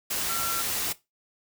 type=tone in noise; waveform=sine; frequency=1358 Hz; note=F6; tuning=49 cents flat; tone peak=-31 dBFS; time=0.29-0.62 s; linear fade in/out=10 ms; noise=white; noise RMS=-29 dBFS; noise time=0.1-0.93 s; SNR=-5 dB; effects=noise-tail reverb RT60 0.2 s tail -17 dB re dry